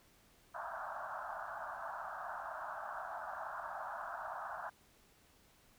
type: band-pass noise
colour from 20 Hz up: pink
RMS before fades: -44 dBFS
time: 0.54-4.7 s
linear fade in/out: 10 ms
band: 620 to 1600 Hz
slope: 96 dB/octave
effects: pink hiss -67 dBFS RMS until 5.78 s